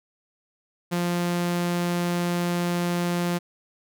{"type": "tone", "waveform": "sawtooth", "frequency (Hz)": 174.61, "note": "F3", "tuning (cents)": 0, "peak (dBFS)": -19, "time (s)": [0.91, 3.39], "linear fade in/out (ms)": 20, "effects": []}